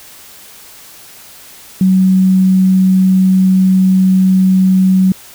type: tone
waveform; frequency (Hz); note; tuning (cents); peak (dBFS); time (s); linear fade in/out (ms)
sine; 187.9; F#3; +27; -6; 1.81-5.12; 2
effects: white hiss -37 dBFS RMS until 5.34 s